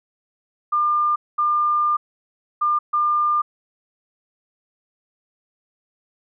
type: tone bursts at uneven times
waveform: sine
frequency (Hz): 1200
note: D6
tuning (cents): +37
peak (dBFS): -16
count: 4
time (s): 0.72-1.16 / 1.38-1.97 / 2.61-2.79 / 2.93-3.42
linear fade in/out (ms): 10
effects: none